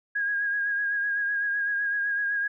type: tone with vibrato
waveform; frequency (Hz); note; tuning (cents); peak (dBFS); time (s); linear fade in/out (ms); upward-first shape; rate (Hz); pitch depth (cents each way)
sine; 1639; G#6; -23; -24; 0.15-2.48; 10; sine; 7.9; 31
effects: none